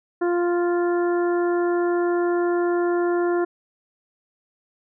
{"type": "harmonic tone", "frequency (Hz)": 349.2, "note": "F4", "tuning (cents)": 0, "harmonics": [1, 2, 3, 4, 5], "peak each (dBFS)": [-19, -29, -33, -33, -38], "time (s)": [0.21, 3.45], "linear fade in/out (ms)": 10, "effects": []}